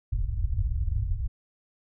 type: low-pass noise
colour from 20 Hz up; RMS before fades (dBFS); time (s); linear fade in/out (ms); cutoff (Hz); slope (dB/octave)
pink; -27; 0.12-1.28; 10; 110; 48
effects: none